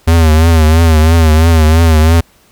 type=tone with vibrato; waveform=square; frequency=80.4 Hz; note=E2; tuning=43 cents flat; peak=-5 dBFS; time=0.07-2.21 s; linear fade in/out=10 ms; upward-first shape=triangle; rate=3 Hz; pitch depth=86 cents each way; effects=pink hiss -48 dBFS RMS until 2.51 s